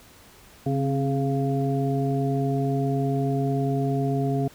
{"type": "harmonic tone with a mistuned harmonic", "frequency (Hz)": 138.59, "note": "C#3", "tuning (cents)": 0, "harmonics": [1, 2, 3, 5], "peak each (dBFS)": [-24, -27, -29, -31], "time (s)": [0.66, 4.48], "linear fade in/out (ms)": 5, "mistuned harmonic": 2, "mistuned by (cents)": -58, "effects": ["pink hiss -51 dBFS RMS until 4.54 s"]}